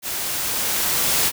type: noise with level ramp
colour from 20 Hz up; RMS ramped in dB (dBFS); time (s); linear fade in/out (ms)
white; -27 to -18; 0.02-1.32; 50
effects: none